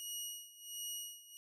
15% pulse tone with tremolo, 2899 Hz, F#7, 36 cents flat, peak -33 dBFS, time 0-1.37 s, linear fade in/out 0 ms, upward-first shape sine, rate 1.4 Hz, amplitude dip 85%, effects none

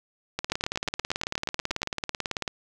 two click trains, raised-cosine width 0.2 ms, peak -11 / -10 dBFS, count 39 / 12, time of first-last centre 0.39-2.478 / 0.52-1.831 s, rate 18.2 / 8.39 Hz, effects none

